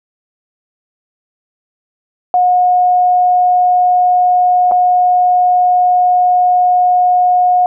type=tone with dropouts; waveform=sine; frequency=723 Hz; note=F#5; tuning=40 cents flat; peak=-7 dBFS; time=2.34-7.66 s; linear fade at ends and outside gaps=1 ms; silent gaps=4.713-4.719 s; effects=none